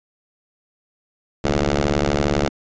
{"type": "ring-modulated tone", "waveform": "10% pulse", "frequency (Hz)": 72.4, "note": "D2", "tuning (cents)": -24, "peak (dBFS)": -6, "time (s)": [1.44, 2.49], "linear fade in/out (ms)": 5, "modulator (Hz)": 262, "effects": ["resampled to 16000 Hz"]}